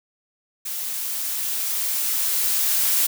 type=noise with level ramp; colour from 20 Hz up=blue; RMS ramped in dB=-29 to -19 dBFS; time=0.65-3.07 s; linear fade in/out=10 ms; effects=none